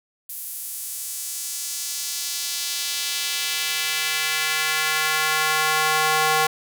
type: tone with high-pass filter sweep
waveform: square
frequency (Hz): 155.56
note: D#3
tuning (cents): 0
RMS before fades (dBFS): -24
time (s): 0.29-6.47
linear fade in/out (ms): 5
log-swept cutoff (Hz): 12000 to 810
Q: 1.1
effects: none